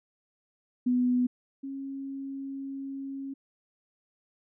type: tone pair in turn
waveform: sine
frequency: 248.3 / 272.7 Hz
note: B3 / C#4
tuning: +9 / -28 cents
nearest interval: major second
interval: 163 cents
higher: second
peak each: -22 / -34 dBFS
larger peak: first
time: 0.86-1.27 / 1.63-3.34 s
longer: second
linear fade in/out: 10 ms
effects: none